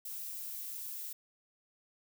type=noise with amplitude modulation; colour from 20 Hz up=violet; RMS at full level=-41 dBFS; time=0.05-1.13 s; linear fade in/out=5 ms; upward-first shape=sine; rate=285 Hz; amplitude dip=25%; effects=none